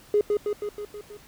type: tone with echo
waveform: triangle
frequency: 415.3 Hz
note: G#4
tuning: in tune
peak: -13 dBFS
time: 0.14-0.21 s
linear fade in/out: 2 ms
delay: 160 ms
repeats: 6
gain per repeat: -4 dB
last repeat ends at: 1.17 s
effects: tanh soft clip ceiling -15 dBFS + pink hiss -52 dBFS RMS until 1.27 s